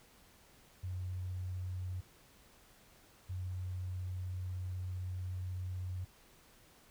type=tone bursts at uneven times; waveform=sine; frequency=91.6 Hz; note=F#2; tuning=17 cents flat; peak=-37 dBFS; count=2; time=0.83-2.01 / 3.29-6.05 s; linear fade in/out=10 ms; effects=pink hiss -63 dBFS RMS until 6.9 s